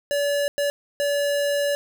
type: tone bursts at uneven times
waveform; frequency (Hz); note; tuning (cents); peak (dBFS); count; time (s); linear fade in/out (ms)
square; 573; D5; -43; -21; 3; 0.11-0.48 / 0.58-0.7 / 1-1.75; 0
effects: none